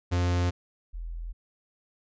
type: tone pair in turn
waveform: 45% pulse / sine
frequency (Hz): 88.4 / 41.88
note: F2 / E1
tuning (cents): +22 / +28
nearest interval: octave + minor second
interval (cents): 1294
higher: first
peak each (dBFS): -23 / -33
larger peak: first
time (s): 0.11-0.51 / 0.93-1.33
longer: neither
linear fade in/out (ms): 20
effects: resampled to 16000 Hz